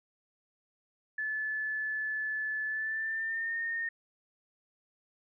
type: tone with pitch glide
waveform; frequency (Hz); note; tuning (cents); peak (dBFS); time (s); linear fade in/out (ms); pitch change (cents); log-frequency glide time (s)
sine; 1733 to 1835; A6 to A#6; -27 to -28; -31; 1.18-3.89; 5; +99; 2.67-3.57
effects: none